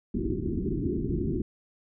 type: low-pass noise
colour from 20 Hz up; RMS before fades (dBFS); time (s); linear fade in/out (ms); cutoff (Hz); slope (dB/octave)
white; -29; 0.14-1.42; 5; 390; 96
effects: none